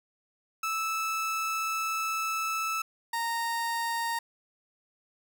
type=tone pair in turn; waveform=30% pulse; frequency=1311 / 927 Hz; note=E6 / A#5; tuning=-10 / -10 cents; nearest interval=tritone; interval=600 cents; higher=first; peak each=-26 dBFS; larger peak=neither; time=0.63-2.82 / 3.13-4.19 s; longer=first; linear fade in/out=5 ms; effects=none